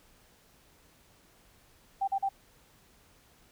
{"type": "tone bursts", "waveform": "sine", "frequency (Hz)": 784, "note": "G5", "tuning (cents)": 0, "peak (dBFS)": -26, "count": 3, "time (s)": [2.01, 2.291], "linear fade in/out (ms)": 10, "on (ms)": 67, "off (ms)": 40, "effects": ["pink hiss -62 dBFS RMS until 3.51 s"]}